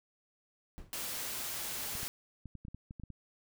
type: noise with exponential decay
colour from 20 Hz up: brown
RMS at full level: -44 dBFS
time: 0.78-1.02 s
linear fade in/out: 0 ms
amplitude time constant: 51 ms
type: noise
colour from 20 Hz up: white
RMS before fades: -39 dBFS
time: 0.93-2.08 s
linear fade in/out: 0 ms
type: clicks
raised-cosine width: 5 ms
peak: -33 dBFS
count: 11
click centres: 1.953 / 2.031 / 2.457 / 2.553 / 2.651 / 2.683 / 2.746 / 2.909 / 2.998 / 3.036 / 3.103 s
effects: none